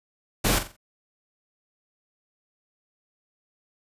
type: noise with echo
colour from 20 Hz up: pink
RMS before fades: -22 dBFS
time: 0.44-0.59 s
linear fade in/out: 10 ms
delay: 44 ms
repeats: 4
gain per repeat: -9 dB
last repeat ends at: 0.766 s
effects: resampled to 32000 Hz